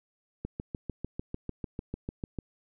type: click train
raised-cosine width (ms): 3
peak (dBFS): -21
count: 14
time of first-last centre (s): 0.45-2.387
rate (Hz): 6.71
effects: none